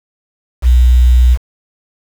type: tone with quantisation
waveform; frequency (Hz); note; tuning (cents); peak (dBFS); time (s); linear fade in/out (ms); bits
sine; 61.6; B1; -4; -4; 0.62-1.38; 50; 5
effects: none